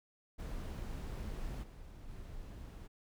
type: noise with level steps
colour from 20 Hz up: brown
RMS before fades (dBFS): -41 / -51 / -48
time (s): 0.38-2.88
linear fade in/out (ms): 20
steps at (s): 1.62 / 2.07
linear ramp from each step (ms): 20
effects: none